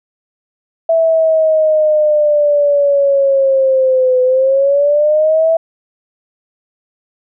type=linear two-way sweep; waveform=sine; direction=down then up; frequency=659.3 to 505 to 659.3 Hz; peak=-8 dBFS; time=0.89-5.57 s; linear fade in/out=5 ms; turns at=4.22 s; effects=none